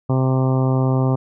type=harmonic tone; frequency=130.81 Hz; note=C3; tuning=in tune; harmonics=1 / 2 / 3 / 4 / 5 / 6 / 7 / 8 / 9; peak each=-16 / -22 / -26 / -28 / -30 / -32 / -33 / -34 / -35 dBFS; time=0.09-1.16 s; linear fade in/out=10 ms; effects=none